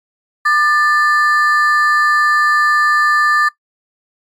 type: ring-modulated tone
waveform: triangle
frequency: 1480 Hz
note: F#6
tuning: in tune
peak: -5 dBFS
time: 0.45-3.49 s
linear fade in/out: 10 ms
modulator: 281 Hz
effects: noise-tail reverb RT60 0.1 s tail -18 dB re dry + MP3 64 kbps